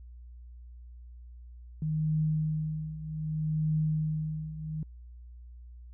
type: tone with tremolo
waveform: sine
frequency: 155.56 Hz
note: D#3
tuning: in tune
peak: -24 dBFS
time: 1.82-4.83 s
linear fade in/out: 2 ms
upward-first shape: triangle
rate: 0.64 Hz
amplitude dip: 80%
effects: added 60 Hz sine -45 dBFS peak until 5.93 s